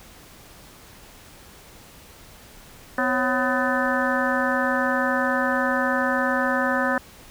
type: harmonic tone with a mistuned harmonic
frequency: 251.9 Hz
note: B3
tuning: 34 cents sharp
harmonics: 1 / 2 / 3 / 4 / 5 / 6 / 7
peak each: -26 / -26 / -30 / -29 / -29 / -27 / -27 dBFS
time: 2.98-6.98 s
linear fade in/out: 2 ms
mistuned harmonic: 2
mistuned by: +140 cents
effects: pink hiss -47 dBFS RMS until 7.3 s